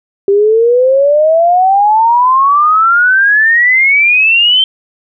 sine exponential sweep, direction up, 392 to 3136 Hz, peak -5 dBFS, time 0.28-4.64 s, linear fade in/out 2 ms, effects none

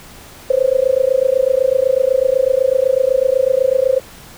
sine tone with amplitude modulation, 523.3 Hz, C5, in tune, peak -7 dBFS, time 0.5-4 s, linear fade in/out 5 ms, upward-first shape sine, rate 28 Hz, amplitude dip 100%, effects pink hiss -39 dBFS RMS until 4.37 s

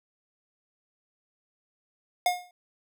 square tone with exponential decay, 717 Hz, F5, 45 cents sharp, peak -19 dBFS, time 2.26-2.51 s, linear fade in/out 2 ms, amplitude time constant 53 ms, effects none

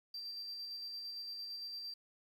sine tone with tremolo, 4699 Hz, D8, in tune, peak -39 dBFS, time 0.14-1.94 s, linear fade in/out 5 ms, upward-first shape square, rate 8.8 Hz, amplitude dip 30%, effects tanh soft clip ceiling -40 dBFS + 11-bit

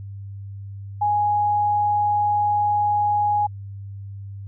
sine tone, 830.6 Hz, G#5, in tune, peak -17 dBFS, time 1.01-3.47 s, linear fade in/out 10 ms, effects added 99 Hz sine -32 dBFS peak until 4.47 s

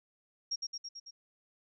sine tone with echo, 5588 Hz, F8, in tune, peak -31 dBFS, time 0.51-0.56 s, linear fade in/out 10 ms, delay 110 ms, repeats 5, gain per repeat -3 dB, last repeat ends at 1.11 s, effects none

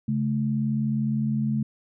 sine tone pair together, 137.1 / 216.8 Hz, C#3 / A3, -19 / -25 cents, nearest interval minor sixth, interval 794 cents, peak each -26 / -24 dBFS, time 0.08-1.63 s, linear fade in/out 5 ms, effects none

